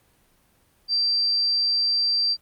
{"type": "tone", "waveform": "sine", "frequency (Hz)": 4699, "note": "D8", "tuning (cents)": 0, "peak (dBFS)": -19, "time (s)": [0.88, 2.37], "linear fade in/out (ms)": 50, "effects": ["pink hiss -62 dBFS RMS until 2.41 s", "Opus 32 kbps"]}